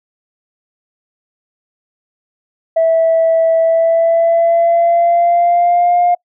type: tone with pitch glide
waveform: sine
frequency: 655 to 706.1 Hz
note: E5 to F5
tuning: -11 to +19 cents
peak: -7 dBFS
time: 2.76-6.15 s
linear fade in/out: 10 ms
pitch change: +130 cents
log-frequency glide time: 3.59-5.98 s
effects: noise-tail reverb RT60 0.1 s tail -26 dB re dry + tanh soft clip ceiling -5 dBFS